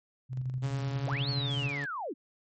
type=tone with tremolo; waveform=sine; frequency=128.5 Hz; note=C3; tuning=31 cents flat; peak=-29 dBFS; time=0.29-1.73 s; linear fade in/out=50 ms; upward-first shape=square; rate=12 Hz; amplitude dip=40%
type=tone with pitch glide; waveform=sawtooth; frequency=138.59 to 142.08 Hz; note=C#3 to C#3; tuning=0 to +43 cents; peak=-31 dBFS; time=0.62-1.86 s; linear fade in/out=20 ms; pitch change=+43 cents; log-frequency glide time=0.79-1.47 s
type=linear two-way sweep; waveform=sine; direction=up then down; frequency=218.4 to 4479 to 218.4 Hz; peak=-33 dBFS; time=1.06-2.14 s; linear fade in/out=20 ms; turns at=1.29 s
effects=MP3 32 kbps